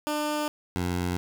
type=tone pair in turn; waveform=15% pulse; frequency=299.5 / 89.04 Hz; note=D4 / F2; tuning=+34 / +34 cents; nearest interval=octave + major sixth; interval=2100 cents; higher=first; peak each=-20 dBFS; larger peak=neither; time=0.07-0.48 / 0.76-1.17 s; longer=neither; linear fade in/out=0 ms; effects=none